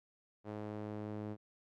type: tone with band-pass filter sweep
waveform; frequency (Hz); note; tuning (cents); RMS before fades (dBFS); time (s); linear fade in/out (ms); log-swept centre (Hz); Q
sawtooth; 105.7; G#2; +31; -43; 0.44-1.37; 50; 480 to 320; 0.85
effects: none